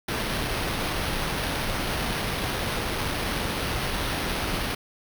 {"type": "noise with sample-and-hold", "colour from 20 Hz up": "pink", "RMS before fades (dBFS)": -28, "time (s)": [0.08, 4.75], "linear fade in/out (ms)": 5, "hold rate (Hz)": 7350, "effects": []}